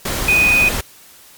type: tone in noise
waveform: sine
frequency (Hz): 2489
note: D#7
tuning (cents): 0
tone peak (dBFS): -10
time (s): 0.28-0.69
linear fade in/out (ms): 5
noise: pink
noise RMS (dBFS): -21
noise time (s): 0.05-0.81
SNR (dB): +8
effects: white hiss -44 dBFS RMS until 1.37 s + MP3 96 kbps